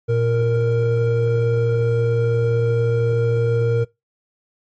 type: tone pair together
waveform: triangle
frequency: 116.77 / 466.1 Hz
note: A#2 / A#4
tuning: +3 / 0 cents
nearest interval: 2 octaves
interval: 2397 cents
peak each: -16 dBFS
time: 0.08-3.85 s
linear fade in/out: 20 ms
effects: noise-tail reverb RT60 0.2 s tail -22 dB re dry + MP3 32 kbps